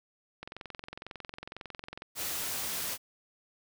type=click train; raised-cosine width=0.3 ms; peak=-25 dBFS; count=36; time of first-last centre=0.43-2.021 s; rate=22 Hz
type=noise; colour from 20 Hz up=white; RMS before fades=-35 dBFS; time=2.15-2.98 s; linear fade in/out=50 ms
effects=none